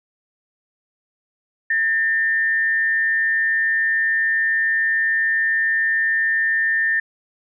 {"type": "tone with frequency modulation", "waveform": "sine", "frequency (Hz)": 1800, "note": "A6", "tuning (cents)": 39, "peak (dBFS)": -16, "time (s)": [1.7, 7], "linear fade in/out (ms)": 5, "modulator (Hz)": 147, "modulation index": 0.35, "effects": []}